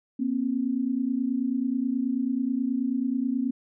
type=tone pair together; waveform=sine; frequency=239.5 / 268.8 Hz; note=A#3 / C4; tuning=+47 / +47 cents; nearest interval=major second; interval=200 cents; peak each=-27 / -26 dBFS; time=0.19-3.51 s; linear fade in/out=10 ms; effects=none